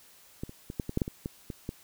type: clicks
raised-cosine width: 3 ms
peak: -21 / -30 / -24 / -17 / -21 / -13 / -13 / -22 / -20 / -23 / -20 dBFS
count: 11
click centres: 0.435 / 0.494 / 0.701 / 0.798 / 0.894 / 0.974 / 1.018 / 1.079 / 1.259 / 1.502 / 1.691 s
effects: white hiss -57 dBFS RMS until 1.83 s